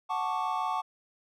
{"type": "chord", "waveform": "triangle", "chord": "D major seventh", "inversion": "first", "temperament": "equal", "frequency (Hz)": [740, 880, 1108.7, 1174.7], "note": ["F#5", "A5", "C#6", "D6"], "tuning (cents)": [0, 0, 0, 0], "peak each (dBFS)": [-32, -31, -31, -35], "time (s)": [0.09, 0.82], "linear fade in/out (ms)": 20, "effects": []}